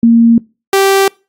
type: tone pair in turn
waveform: sine / sawtooth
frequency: 231.5 / 390.4 Hz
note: A#3 / G4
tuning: -12 / -7 cents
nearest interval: major sixth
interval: 905 cents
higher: second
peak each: -3 dBFS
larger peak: neither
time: 0.03-0.38 / 0.73-1.08 s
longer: neither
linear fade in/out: 2 ms
effects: noise-tail reverb RT60 0.3 s tail -25 dB re dry + AAC 48 kbps